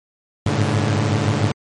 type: tone cluster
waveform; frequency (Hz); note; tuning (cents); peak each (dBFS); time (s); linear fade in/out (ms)
sawtooth; 99.2 / 105.3 / 112.4 / 144; G2 / G#2 / A2 / D3; +21 / +24 / +37 / -34; -18; 0.46-1.52; 5
effects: low-pass 8000 Hz 12 dB/octave + MP3 48 kbps